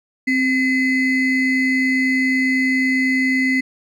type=ring-modulated tone; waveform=triangle; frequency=1147 Hz; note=D6; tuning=41 cents flat; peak=-10 dBFS; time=0.27-3.61 s; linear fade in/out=10 ms; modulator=885 Hz; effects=none